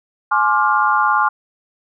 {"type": "chord", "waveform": "sine", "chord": "D half-diminished seventh", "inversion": "second", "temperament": "just", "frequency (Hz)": [845.8, 1057.2, 1174.7, 1409.6], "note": ["Ab5", "C6", "D6", "F6"], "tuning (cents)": [31, 18, 0, 16], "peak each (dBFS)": -18, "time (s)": [0.31, 1.29], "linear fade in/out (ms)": 10, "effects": []}